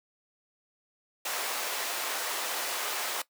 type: high-pass noise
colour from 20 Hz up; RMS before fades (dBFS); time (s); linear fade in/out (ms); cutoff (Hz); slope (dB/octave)
pink; -33; 1.25-3.22; 5; 600; 12
effects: noise-tail reverb RT60 0.1 s tail -18 dB re dry + high-pass 300 Hz 12 dB/octave